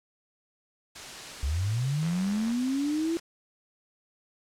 white noise, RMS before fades -40 dBFS, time 0.95-3.2 s, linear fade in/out 10 ms
sine linear sweep, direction up, 63.9 to 338.6 Hz, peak -25 dBFS, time 1.43-3.17 s, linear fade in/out 0 ms
click train, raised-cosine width 0.5 ms, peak -29 dBFS, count 44, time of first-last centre 2.03-2.516 s, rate 88.4 Hz
effects low-pass 7000 Hz 12 dB/octave

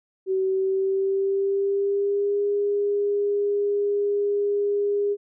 sine tone with pitch glide, 380 to 407.3 Hz, F#4 to G#4, +46 to -34 cents, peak -20 dBFS, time 0.26-5.17 s, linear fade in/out 50 ms, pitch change +120 cents, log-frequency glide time 0.43-2.44 s, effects none

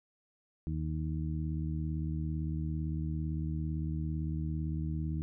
harmonic tone, 77.78 Hz, D#2, in tune, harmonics 1 / 2 / 3 / 4, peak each -35 / -35 / -44 / -42 dBFS, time 0.67-5.22 s, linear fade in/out 0 ms, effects none

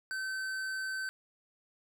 triangle tone with tanh clipping, 1537 Hz, G6, 35 cents flat, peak -36 dBFS, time 0.11-1.09 s, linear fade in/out 0 ms, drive 18 dB, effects none

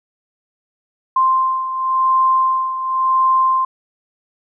sine beating tone pair, 1046.5 / 1047.43 Hz, C6 / C6, 0 / +2 cents, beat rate 0.93 Hz, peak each -14 / -20 dBFS, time 1.16-3.65 s, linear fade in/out 5 ms, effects none

